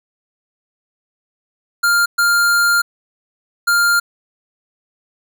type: tone bursts at uneven times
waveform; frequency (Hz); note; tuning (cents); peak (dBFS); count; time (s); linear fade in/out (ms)
square; 1400; F6; +4; -12; 3; 1.83-2.06 / 2.18-2.82 / 3.67-4; 10
effects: none